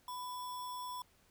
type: tone with sample-and-hold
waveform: sine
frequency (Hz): 995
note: B5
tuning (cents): +13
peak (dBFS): -40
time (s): 0.08-1.02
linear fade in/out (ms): 2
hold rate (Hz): 4410
effects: pink hiss -69 dBFS RMS until 1.3 s